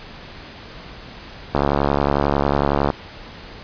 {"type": "click train", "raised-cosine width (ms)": 1, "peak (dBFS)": -3, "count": 97, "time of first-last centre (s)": [1.55, 2.902], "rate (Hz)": 71, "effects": ["pink hiss -38 dBFS RMS until 3.63 s", "resampled to 11025 Hz"]}